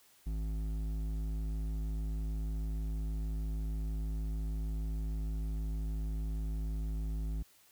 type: tone with hard clipping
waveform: sine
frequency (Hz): 53.2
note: G#1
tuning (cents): +42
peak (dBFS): -35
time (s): 0.26-7.43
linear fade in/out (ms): 10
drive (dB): 10
effects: white hiss -64 dBFS RMS until 7.71 s